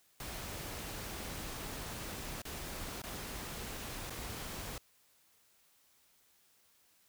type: noise with dropouts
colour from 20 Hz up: pink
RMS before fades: -43 dBFS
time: 0.2-4.78 s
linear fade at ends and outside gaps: 2 ms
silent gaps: 2.419-2.452 / 3.019-3.037 / 4.098-4.104 s
effects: white hiss -69 dBFS RMS until 7.08 s